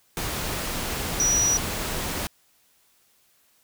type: tone in noise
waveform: sine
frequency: 5830 Hz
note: F#8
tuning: 26 cents flat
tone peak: -19 dBFS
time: 1.2-1.57 s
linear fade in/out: 0 ms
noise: pink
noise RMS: -29 dBFS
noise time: 0.17-2.27 s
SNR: +7 dB
effects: white hiss -63 dBFS RMS until 3.63 s